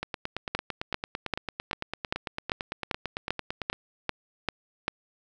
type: two click trains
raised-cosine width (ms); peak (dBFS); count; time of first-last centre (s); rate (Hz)
0.3; -15 / -10; 34 / 12; 0.03-3.73 / 0.55-4.881; 8.92 / 2.54
effects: none